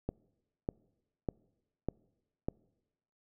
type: click train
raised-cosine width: 2 ms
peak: -20 dBFS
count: 5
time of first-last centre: 0.09-2.485 s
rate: 1.67 Hz
effects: noise-tail reverb RT60 1.0 s tail -25 dB re dry